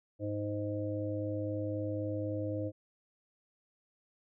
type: harmonic tone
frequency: 103.83 Hz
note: G#2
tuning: in tune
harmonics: 1 / 3 / 5 / 6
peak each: -37 / -37 / -38 / -44 dBFS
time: 0.19-2.72 s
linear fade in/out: 50 ms
effects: none